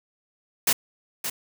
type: noise with echo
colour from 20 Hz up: white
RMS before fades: -20 dBFS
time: 0.67-0.73 s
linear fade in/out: 5 ms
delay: 570 ms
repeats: 1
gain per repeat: -9 dB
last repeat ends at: 1.3 s
effects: none